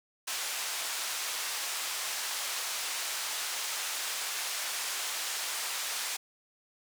white band-pass noise, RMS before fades -35 dBFS, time 0.27-6.17 s, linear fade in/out 10 ms, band 740 to 8400 Hz, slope 12 dB/octave, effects none

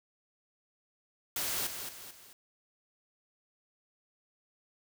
white noise with echo, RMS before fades -34 dBFS, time 1.36-1.67 s, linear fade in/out 2 ms, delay 220 ms, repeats 3, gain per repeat -7 dB, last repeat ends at 2.33 s, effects none

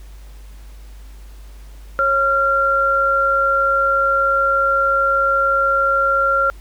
sine tone pair together, 547 / 1378.4 Hz, C#5 / F6, -23 / -23 cents, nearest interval octave + major third, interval 1600 cents, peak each -20 / -14 dBFS, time 1.99-6.5 s, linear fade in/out 0 ms, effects added 50 Hz sine -35 dBFS peak until 6.6 s + pink hiss -50 dBFS RMS until 6.6 s

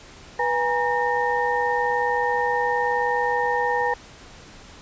sine tone cluster, 489.6 / 824 / 943 / 1830 Hz, B4 / G#5 / A#5 / A#6, -15 / -14 / +20 / -32 cents, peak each -25 / -25 / -25 / -26 dBFS, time 0.39-3.94 s, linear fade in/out 5 ms, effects pink hiss -45 dBFS RMS until 4.81 s + resampled to 16000 Hz

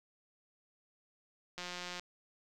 click train, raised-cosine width 0.2 ms, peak -25 dBFS, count 75, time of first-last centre 1.58-1.996 s, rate 178 Hz, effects none

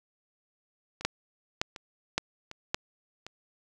two click trains, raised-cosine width 0.2 ms, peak -24 / -9 dBFS, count 4 / 4, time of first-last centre 1.01-3.266 / 1.05-2.745 s, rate 1.33 / 1.77 Hz, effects none

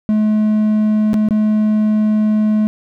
triangle tone with dropouts, 213.9 Hz, A3, 49 cents flat, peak -9 dBFS, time 0.09-2.67 s, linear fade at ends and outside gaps 0 ms, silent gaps 1.133-1.141 / 1.287-1.308 s, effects none

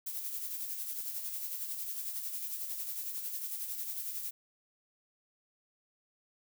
violet noise with tremolo, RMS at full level -37 dBFS, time 0.06-4.31 s, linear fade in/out 10 ms, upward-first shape sine, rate 11 Hz, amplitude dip 45%, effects none

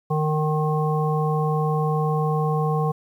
harmonic tone, 153.8 Hz, D#3, 20 cents flat, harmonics 1 / 3 / 5 / 7, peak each -21 / -26 / -28 / -29 dBFS, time 0.1-2.92 s, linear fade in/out 10 ms, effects 9-bit

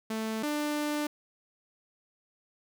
sawtooth tone pair in turn, 220.6 / 297.1 Hz, A3 / D4, +5 / +20 cents, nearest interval perfect fourth, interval 515 cents, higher second, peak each -27 / -25 dBFS, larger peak second, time 0.1-0.43 / 0.43-1.07 s, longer second, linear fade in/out 5 ms, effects none

